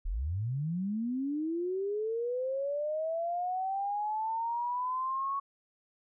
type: linear sweep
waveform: sine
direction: up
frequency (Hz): 32.7 to 1115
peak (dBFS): -30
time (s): 0.05-5.4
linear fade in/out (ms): 10
effects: none